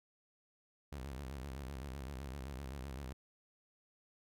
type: tone with vibrato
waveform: sawtooth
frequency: 67.3 Hz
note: C2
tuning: 49 cents sharp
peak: -39 dBFS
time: 0.92-3.13 s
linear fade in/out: 5 ms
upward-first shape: square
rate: 7.8 Hz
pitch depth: 110 cents each way
effects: none